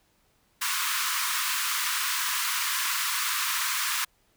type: high-pass noise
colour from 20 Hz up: pink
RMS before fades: -28 dBFS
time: 0.61-4.05 s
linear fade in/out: 10 ms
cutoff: 980 Hz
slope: 96 dB/octave
effects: pink hiss -67 dBFS RMS until 4.36 s